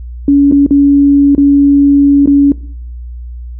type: tone with dropouts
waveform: sine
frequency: 282.5 Hz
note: C#4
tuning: 33 cents sharp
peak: -3 dBFS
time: 0.28-2.52 s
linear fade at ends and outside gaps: 2 ms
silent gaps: 0.514-0.522 / 0.664-0.708 / 1.35-1.379 / 2.259-2.274 s
effects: noise-tail reverb RT60 0.6 s tail -21 dB re dry + added 60 Hz sine -22 dBFS peak until 3.59 s